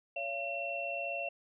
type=tone cluster; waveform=sine; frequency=561 / 683 / 2714 Hz; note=C#5 / F5 / E7; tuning=+21 / -39 / +50 cents; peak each=-40 / -39 / -37 dBFS; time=0.16-1.29 s; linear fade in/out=5 ms; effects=none